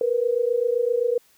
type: tone pair together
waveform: sine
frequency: 466.2 / 493.9 Hz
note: A#4 / B4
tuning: 0 / 0 cents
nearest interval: minor second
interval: 100 cents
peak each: -22 dBFS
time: 0.01-1.18 s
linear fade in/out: 2 ms
effects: white hiss -59 dBFS RMS until 1.37 s